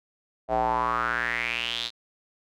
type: tone with band-pass filter sweep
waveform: square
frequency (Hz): 58.7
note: A#1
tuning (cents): +13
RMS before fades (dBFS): -27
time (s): 0.48-1.91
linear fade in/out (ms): 50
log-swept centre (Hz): 670 to 4000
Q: 5.8
effects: none